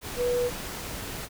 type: tone in noise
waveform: sine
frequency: 488.8 Hz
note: B4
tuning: 18 cents flat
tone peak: -23 dBFS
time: 0.16-0.51 s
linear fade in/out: 50 ms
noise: pink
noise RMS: -36 dBFS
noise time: 0.01-1.29 s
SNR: +10 dB
effects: none